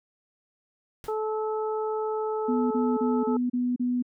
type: noise with exponential decay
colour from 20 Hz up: pink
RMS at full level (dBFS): -42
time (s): 1.04-1.21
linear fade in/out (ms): 1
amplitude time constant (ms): 36
type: harmonic tone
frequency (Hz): 433.6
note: A4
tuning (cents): -25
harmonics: 1 / 2 / 3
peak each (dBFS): -27 / -33 / -37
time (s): 1.08-3.37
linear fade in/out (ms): 5
type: tone bursts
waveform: sine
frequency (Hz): 246.9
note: B3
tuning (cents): 0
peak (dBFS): -23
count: 6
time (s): 2.48-4.025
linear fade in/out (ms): 10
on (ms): 230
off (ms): 33
effects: none